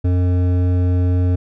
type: tone with hard clipping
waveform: triangle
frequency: 89.8 Hz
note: F2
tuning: 49 cents sharp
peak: -15 dBFS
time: 0.04-1.36 s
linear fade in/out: 10 ms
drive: 15 dB
effects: none